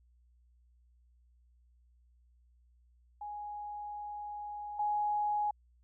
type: tone pair in turn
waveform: sine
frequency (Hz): 830.6 / 834.2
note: G#5 / G#5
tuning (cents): 0 / +7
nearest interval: unison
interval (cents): 7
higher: second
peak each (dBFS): -39 / -29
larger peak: second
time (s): 3.21-4.79 / 4.79-5.51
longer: first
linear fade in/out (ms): 5
effects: added 60 Hz sine -63 dBFS peak until 5.83 s